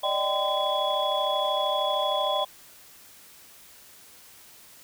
sine tone cluster, 585 / 618 / 781 / 1023 / 3374 Hz, D5 / D#5 / G5 / C6 / G#7, -7 / -12 / -7 / -39 / +27 cents, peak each -29 dBFS, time 0.03-2.45 s, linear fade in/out 10 ms, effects tanh soft clip ceiling -14 dBFS + white hiss -51 dBFS RMS until 4.83 s

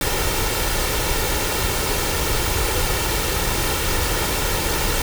pink noise with comb filter, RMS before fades -21 dBFS, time 0.01-5.02 s, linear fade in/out 2 ms, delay 2.2 ms, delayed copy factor +0.5, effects none

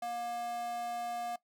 square tone with high-pass filter, 237 Hz, A#3, 29 cents sharp, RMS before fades -38 dBFS, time 0.02-1.36 s, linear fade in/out 5 ms, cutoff 640 Hz, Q 4.6, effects noise-tail reverb RT60 0.1 s tail -19 dB re dry

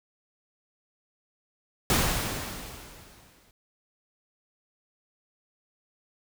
pink noise with exponential decay, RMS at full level -22 dBFS, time 1.9-3.51 s, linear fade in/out 1 ms, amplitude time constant 350 ms, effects none

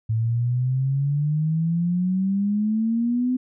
sine exponential sweep, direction up, 110 to 256 Hz, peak -19 dBFS, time 0.09-3.37 s, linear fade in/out 10 ms, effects none

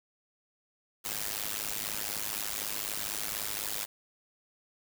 white noise with amplitude modulation, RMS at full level -31 dBFS, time 1.04-3.86 s, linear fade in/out 20 ms, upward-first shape sine, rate 104 Hz, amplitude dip 100%, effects none

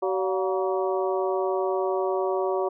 harmonic tone with a mistuned harmonic, 189.7 Hz, F#3, 43 cents sharp, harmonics 2 / 3 / 4 / 5 / 6, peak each -25 / -29 / -31 / -33 / -35 dBFS, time 0.02-2.69 s, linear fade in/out 10 ms, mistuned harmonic 4, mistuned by -95 cents, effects none

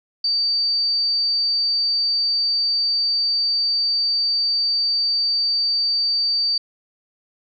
sine tone, 4620 Hz, D8, 29 cents flat, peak -17 dBFS, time 0.24-6.58 s, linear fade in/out 5 ms, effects none

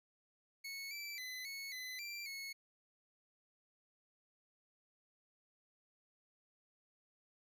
25% pulse tone with pitch steps, 2203 / 2327 / 2019 / 2202 / 2019 / 2358 / 2191 Hz, C#7 / D7 / B6 / C#7 / B6 / D7 / C#7, -11 / -17 / +38 / -12 / +38 / +6 / -21 cents, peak -40 dBFS, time 0.64-2.53 s, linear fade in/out 10 ms, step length 270 ms, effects none

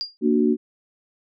sine tone with exponential decay, 4809 Hz, D8, 40 cents sharp, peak -21 dBFS, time 0.01-0.17 s, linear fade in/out 0 ms, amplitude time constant 33 ms
sine chord, Bb augmented, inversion none, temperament equal, 233.1 / 293.7 / 370 Hz, Bb3 / D4 / F#4, 0 / 0 / 0 cents, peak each -19 / -21 / -21 dBFS, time 0.21-0.57 s, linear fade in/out 50 ms
effects none

